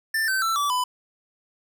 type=tone with pitch steps; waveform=square; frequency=1781 / 1541.5 / 1334.2 / 1154.8 / 999.6 Hz; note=A6 / G6 / E6 / D6 / B5; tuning=+21 / -29 / +20 / -30 / +21 cents; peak=-22 dBFS; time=0.14-0.84 s; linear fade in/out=5 ms; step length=140 ms; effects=none